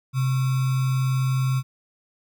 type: tone with sample-and-hold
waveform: sine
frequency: 130.8 Hz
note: C3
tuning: in tune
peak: -19 dBFS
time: 0.13-1.63 s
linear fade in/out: 50 ms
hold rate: 1225 Hz
effects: none